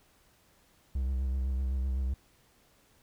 triangle tone with vibrato, 65.41 Hz, C2, in tune, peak -26 dBFS, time 0.95-2.14 s, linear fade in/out 5 ms, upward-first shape sine, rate 7.9 Hz, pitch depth 51 cents each way, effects pink hiss -65 dBFS RMS until 3.02 s

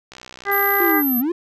click train, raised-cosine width 0.2 ms, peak -20 dBFS, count 51, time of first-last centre 0.12-0.912 s, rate 63.1 Hz
harmonic tone, 400 Hz, G4, 35 cents sharp, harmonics 1 / 2 / 3 / 4 / 5, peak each -23 / -23 / -23 / -23 / -23 dBFS, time 0.45-1.03 s, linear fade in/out 50 ms
sine tone, 12380 Hz, G9, 23 cents flat, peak -20 dBFS, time 0.51-1.22 s, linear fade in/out 20 ms
triangle linear two-way sweep, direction down then up, 362.5 to 233.1 to 362.5 Hz, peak -16 dBFS, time 0.8-1.32 s, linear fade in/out 5 ms, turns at 1.19 s
effects none

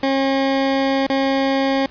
20% pulse tone with dropouts, 270.7 Hz, C#4, 41 cents flat, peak -11 dBFS, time 0.03-1.86 s, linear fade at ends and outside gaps 2 ms, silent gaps 1.066-1.099 s, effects pink hiss -45 dBFS RMS until 1.9 s + resampled to 11025 Hz

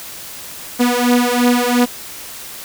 sawtooth beating tone pair, 242.8 / 245.7 Hz, B3 / B3, -29 / -9 cents, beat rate 2.9 Hz, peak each -11 dBFS, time 0.79-1.86 s, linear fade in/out 20 ms, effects white hiss -32 dBFS RMS until 2.64 s

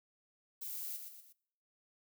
violet noise with echo, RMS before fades -43 dBFS, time 0.61-0.97 s, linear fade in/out 10 ms, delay 120 ms, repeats 3, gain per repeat -6 dB, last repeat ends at 1.33 s, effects noise-tail reverb RT60 0.7 s tail -23 dB re dry

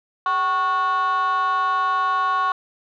sine tone with frequency modulation, 1105 Hz, C#6, 6 cents flat, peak -15 dBFS, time 0.26-2.52 s, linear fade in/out 2 ms, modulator 345 Hz, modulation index 0.69, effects tanh soft clip ceiling -17 dBFS

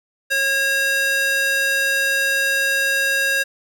square tone with high-pass filter, 544 Hz, C#5, 33 cents flat, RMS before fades -19 dBFS, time 0.3-3.44 s, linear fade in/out 20 ms, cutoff 1400 Hz, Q 1.8, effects none

